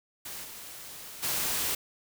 white noise with level steps, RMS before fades -40 / -44 / -30 dBFS, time 0.25-1.75 s, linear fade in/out 5 ms, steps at 0.43 / 1.22 s, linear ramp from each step 20 ms, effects none

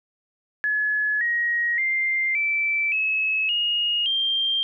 sine tone with pitch steps, 1703 / 1889.6 / 2097 / 2326 / 2581 / 2864 / 3178 Hz, G#6 / A#6 / C7 / D7 / E7 / F7 / G7, +43 / +23 / +3 / -17 / -37 / +43 / +23 cents, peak -20 dBFS, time 0.64-4.63 s, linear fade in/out 0 ms, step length 570 ms, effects none

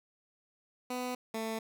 15% pulse tone pair in turn, 249.9 / 222.6 Hz, B3 / A3, +21 / +20 cents, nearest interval major second, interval 201 cents, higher first, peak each -28 dBFS, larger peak neither, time 0.9-1.15 / 1.34-1.59 s, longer neither, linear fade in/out 5 ms, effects none

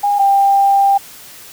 sine tone pair in turn, 814 / 792.7 Hz, G#5 / G5, -35 / +19 cents, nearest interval unison, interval 46 cents, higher first, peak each -11 / -8 dBFS, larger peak second, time 0.03-0.19 / 0.19-0.98 s, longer second, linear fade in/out 10 ms, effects white hiss -37 dBFS RMS until 1.52 s

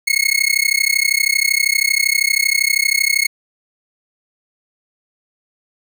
sawtooth tone with amplitude modulation, 2178 Hz, C#7, 31 cents flat, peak -6 dBFS, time 0.07-3.27 s, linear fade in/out 10 ms, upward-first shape sine, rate 32.7 Hz, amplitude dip 100%, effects none

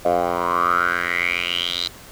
10% pulse tone with band-pass filter sweep, 87.31 Hz, F2, in tune, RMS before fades -21 dBFS, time 0.05-1.88 s, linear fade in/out 5 ms, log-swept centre 650 to 4100 Hz, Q 7.1, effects pink hiss -42 dBFS RMS until 2.11 s

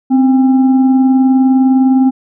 sine tone with frequency modulation, 260.6 Hz, C4, 7 cents flat, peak -6 dBFS, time 0.1-2.11 s, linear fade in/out 20 ms, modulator 541 Hz, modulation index 0.37, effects none

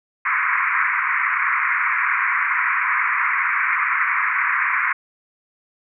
white band-pass noise, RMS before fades -20 dBFS, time 0.25-4.93 s, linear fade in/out 5 ms, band 1000 to 2300 Hz, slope 96 dB/octave, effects none

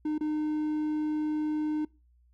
triangle tone with dropouts, 305.1 Hz, D#4, 34 cents flat, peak -25 dBFS, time 0.05-1.85 s, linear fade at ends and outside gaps 5 ms, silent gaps 0.181-0.208 s, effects noise-tail reverb RT60 0.3 s tail -24 dB re dry + added 60 Hz sine -60 dBFS peak until 2.33 s

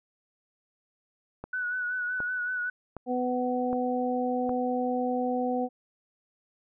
click train, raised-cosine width 1 ms, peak -23 dBFS, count 5, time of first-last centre 1.44-4.493 s, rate 1.31 Hz
sine tone with vibrato, 1480 Hz, F#6, in tune, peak -28 dBFS, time 1.53-2.7 s, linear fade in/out 5 ms, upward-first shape sine, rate 5.3 Hz, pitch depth 34 cents each way
harmonic tone, 249.6 Hz, B3, 19 cents sharp, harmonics 1 / 2 / 3, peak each -29 / -30 / -31 dBFS, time 3.06-5.69 s, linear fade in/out 50 ms
effects none

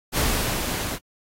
pink noise with level ramp, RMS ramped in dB -21 to -30 dBFS, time 0.12-0.99 s, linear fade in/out 50 ms, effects AAC 48 kbps

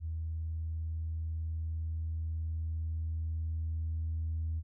sine tone with level ramp, 80.5 Hz, E2, 41 cents flat, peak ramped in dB -33 to -30 dBFS, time 0-4.63 s, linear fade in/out 50 ms, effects tanh soft clip ceiling -28 dBFS

